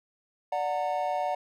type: chord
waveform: triangle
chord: D augmented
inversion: none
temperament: just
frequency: 587.3 / 734.2 / 917.7 Hz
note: D5 / F#5 / A#5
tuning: 0 / -14 / -27 cents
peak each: -30 / -27 / -32 dBFS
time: 0.52-1.35 s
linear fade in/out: 5 ms
effects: none